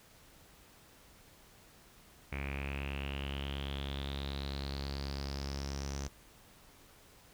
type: tone with low-pass filter sweep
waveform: sawtooth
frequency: 69.3 Hz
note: C#2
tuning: in tune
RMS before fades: -39 dBFS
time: 2.32-6.08 s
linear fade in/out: 5 ms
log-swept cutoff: 2300 to 6100 Hz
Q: 7.6
effects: pink hiss -60 dBFS RMS until 7.33 s